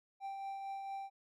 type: tone with tremolo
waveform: triangle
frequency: 784 Hz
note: G5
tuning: in tune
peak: -37 dBFS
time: 0.2-1.1 s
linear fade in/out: 50 ms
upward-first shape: triangle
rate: 4.4 Hz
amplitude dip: 35%
effects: none